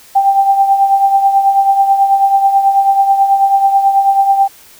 sine tone with tremolo, 787 Hz, G5, 7 cents sharp, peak -4 dBFS, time 0.15-4.48 s, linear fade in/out 10 ms, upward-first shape triangle, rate 9.2 Hz, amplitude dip 65%, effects white hiss -41 dBFS RMS until 4.79 s

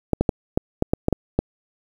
clicks, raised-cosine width 2 ms, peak -4 dBFS, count 9, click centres 0.133 / 0.21 / 0.292 / 0.575 / 0.824 / 0.935 / 1.084 / 1.127 / 1.39 s, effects 7-bit

